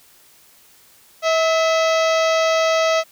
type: harmonic tone with a mistuned harmonic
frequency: 646 Hz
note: E5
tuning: 35 cents flat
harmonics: 1 / 2 / 3 / 4 / 5 / 6 / 7 / 8 / 9 / 10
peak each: -16 / -22 / -26 / -28 / -30 / -32 / -33 / -34 / -35 / -36 dBFS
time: 1.22-3.04 s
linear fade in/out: 50 ms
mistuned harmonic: 3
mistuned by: +55 cents
effects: white hiss -51 dBFS RMS until 3.11 s